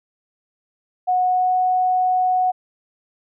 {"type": "tone with pitch glide", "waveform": "sine", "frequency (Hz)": [732, 737.1], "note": ["F#5", "F#5"], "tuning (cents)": [-19, -7], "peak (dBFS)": -15, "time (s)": [1.07, 2.52], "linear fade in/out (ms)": 20, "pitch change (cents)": 12, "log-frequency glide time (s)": [1.22, 1.55], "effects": []}